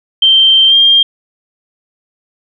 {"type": "tone with pitch glide", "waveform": "sine", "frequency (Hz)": [3136, 3202], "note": ["G7", "G7"], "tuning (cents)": [0, 36], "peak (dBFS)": -4, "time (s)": [0.22, 1.03], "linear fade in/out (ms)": 5, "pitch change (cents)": 36, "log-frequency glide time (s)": [0.68, 0.74], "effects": []}